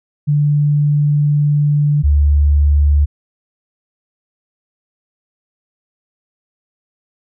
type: tone pair in turn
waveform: sine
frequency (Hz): 146.83 / 72.82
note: D3 / D2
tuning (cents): 0 / -14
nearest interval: octave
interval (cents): 1214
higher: first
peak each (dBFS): -10 / -8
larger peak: second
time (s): 0.27-2.03 / 2.03-3.06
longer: first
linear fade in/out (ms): 20
effects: none